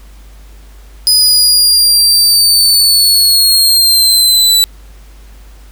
sawtooth linear sweep, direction down, 5000 to 3951 Hz, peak -3 dBFS, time 1.07-4.64 s, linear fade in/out 0 ms, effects added 50 Hz sine -33 dBFS peak until 5.71 s + pink hiss -45 dBFS RMS until 5.71 s

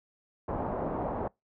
white low-pass noise, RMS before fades -33 dBFS, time 0.48-1.28 s, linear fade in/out 5 ms, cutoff 870 Hz, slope 24 dB/octave, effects noise-tail reverb RT60 0.2 s tail -26 dB re dry

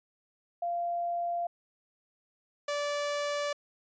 sine / sawtooth tone pair in turn, 692 / 580.9 Hz, F5 / D5, -16 / -19 cents, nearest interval minor third, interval 303 cents, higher first, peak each -29 / -26 dBFS, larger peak second, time 0.62-1.47 / 2.68-3.53 s, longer neither, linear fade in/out 5 ms, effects resampled to 16000 Hz

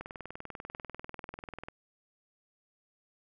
click train, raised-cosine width 0.5 ms, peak -26 dBFS, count 35, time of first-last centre 0.01-1.685 s, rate 20.3 Hz, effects none

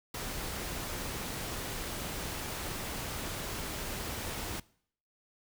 pink noise, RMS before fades -38 dBFS, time 0.14-4.6 s, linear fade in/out 5 ms, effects noise-tail reverb RT60 0.6 s tail -22 dB re dry

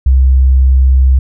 sine tone, 65.41 Hz, C2, in tune, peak -4 dBFS, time 0.06-1.19 s, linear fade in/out 5 ms, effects none

